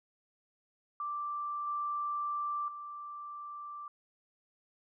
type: tone with level steps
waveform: sine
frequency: 1174.7 Hz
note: D6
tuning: in tune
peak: -34 / -32 / -41 dBFS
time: 1-3.88 s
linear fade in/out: 2 ms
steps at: 1.67 / 2.68 s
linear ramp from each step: 2 ms
effects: none